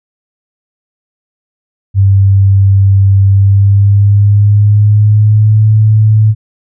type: tone with pitch glide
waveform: sine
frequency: 98 to 108.11 Hz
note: G2 to A2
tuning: 0 to -30 cents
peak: -3 dBFS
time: 1.94-6.35 s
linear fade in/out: 50 ms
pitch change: +170 cents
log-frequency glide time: 3.26-5.67 s
effects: none